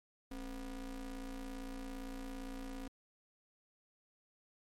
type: ring-modulated tone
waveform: square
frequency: 120.2 Hz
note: B2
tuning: 46 cents flat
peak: -40 dBFS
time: 0.31-2.88 s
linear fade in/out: 5 ms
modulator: 149 Hz
effects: MP3 64 kbps